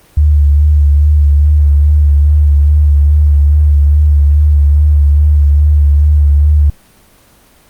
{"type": "tone with vibrato", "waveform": "sine", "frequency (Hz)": 73.42, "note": "D2", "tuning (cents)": 0, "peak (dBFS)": -4, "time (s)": [0.17, 6.7], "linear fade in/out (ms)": 5, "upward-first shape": "sine", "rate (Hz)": 2.4, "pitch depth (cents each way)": 36, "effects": ["pink hiss -45 dBFS RMS until 7.69 s", "Opus 24 kbps"]}